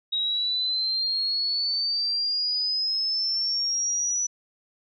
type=exponential sweep; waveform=sine; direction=up; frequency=3802 to 5940 Hz; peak=-23 dBFS; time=0.12-4.27 s; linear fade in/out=10 ms; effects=none